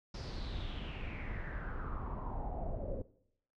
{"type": "noise with low-pass filter sweep", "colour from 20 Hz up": "brown", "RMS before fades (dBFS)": -40, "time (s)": [0.14, 3.02], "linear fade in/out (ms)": 5, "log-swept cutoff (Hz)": [5300, 510], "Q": 5.6, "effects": ["noise-tail reverb RT60 0.7 s tail -18 dB re dry"]}